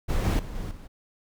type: noise with level steps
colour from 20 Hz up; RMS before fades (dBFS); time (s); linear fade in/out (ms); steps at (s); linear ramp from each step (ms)
brown; -24 / -21 / -36 / -33 / -42; 0.08-0.88; 20; 0.24 / 0.39 / 0.55 / 0.71; 2
effects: none